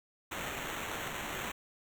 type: noise with sample-and-hold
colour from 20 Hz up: violet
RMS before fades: -39 dBFS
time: 0.31-1.52 s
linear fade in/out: 10 ms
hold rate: 4900 Hz
effects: none